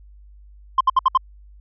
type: tone bursts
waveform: sine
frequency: 1047 Hz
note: C6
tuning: 1 cent sharp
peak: -8 dBFS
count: 5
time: 0.78-1.175 s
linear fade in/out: 5 ms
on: 27 ms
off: 65 ms
effects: tanh soft clip ceiling -10 dBFS + added 50 Hz sine -43 dBFS peak until 1.6 s